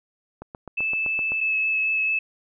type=click train; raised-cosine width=1 ms; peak=-22 dBFS; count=8; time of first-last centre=0.42-1.32 s; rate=7.78 Hz
type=tone; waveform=sine; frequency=2626 Hz; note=E7; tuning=7 cents flat; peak=-22 dBFS; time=0.77-1.41 s; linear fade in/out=10 ms
type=tone with vibrato; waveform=sine; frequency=2600 Hz; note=E7; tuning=24 cents flat; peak=-20 dBFS; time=1.41-2.19 s; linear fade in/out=5 ms; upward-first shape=sine; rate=4.5 Hz; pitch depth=11 cents each way
effects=none